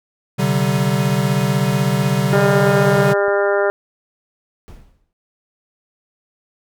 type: chord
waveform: square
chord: C suspended second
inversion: none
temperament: equal with one note detuned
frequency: 130.81 / 146.83 / 191.41 Hz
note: C3 / D3 / G3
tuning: 0 / 0 / -41 cents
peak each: -20 dBFS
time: 0.38-3.14 s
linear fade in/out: 20 ms
type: click train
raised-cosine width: 2 ms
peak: -24 dBFS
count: 9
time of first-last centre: 0.79-3.282 s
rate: 3.21 Hz
type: harmonic tone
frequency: 200.9 Hz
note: G3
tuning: 43 cents sharp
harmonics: 2 / 3 / 4 / 5 / 6 / 7 / 8 / 9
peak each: -17 / -18 / -25 / -29 / -30 / -23 / -31 / -29 dBFS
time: 2.33-3.7 s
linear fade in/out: 0 ms
type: noise with exponential decay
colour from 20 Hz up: brown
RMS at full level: -32 dBFS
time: 4.68-5.13 s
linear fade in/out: 0 ms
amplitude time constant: 96 ms
effects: none